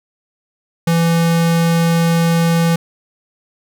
square tone, 167.2 Hz, E3, 25 cents sharp, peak -12 dBFS, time 0.87-2.76 s, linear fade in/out 5 ms, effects none

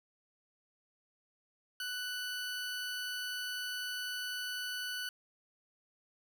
20% pulse tone, 1488 Hz, F#6, 9 cents sharp, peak -32 dBFS, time 1.8-5.09 s, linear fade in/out 2 ms, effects none

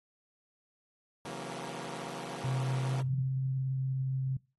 10% pulse chord, F# dominant seventh, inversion second, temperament equal with one note detuned, 135.5 / 164.81 / 185 / 233.1 Hz, C#3 / E3 / F#3 / A#3, -39 / 0 / 0 / 0 cents, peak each -36 dBFS, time 1.25-3.01 s, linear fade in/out 2 ms
sine tone with pitch glide, 130.2 to 132.25 Hz, C3 to C3, -8 to +19 cents, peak -29 dBFS, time 2.44-4.37 s, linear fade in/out 5 ms, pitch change +27 cents, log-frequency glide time 2.68-3.4 s
effects noise-tail reverb RT60 0.3 s tail -23 dB re dry + AAC 32 kbps

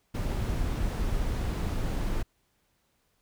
brown noise, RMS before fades -29 dBFS, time 0.14-2.23 s, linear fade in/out 10 ms, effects pink hiss -72 dBFS RMS until 3.21 s

